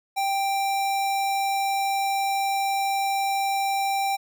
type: tone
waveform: square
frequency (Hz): 786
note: G5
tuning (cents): +4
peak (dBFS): -23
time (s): 0.16-4.17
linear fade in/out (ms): 20
effects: none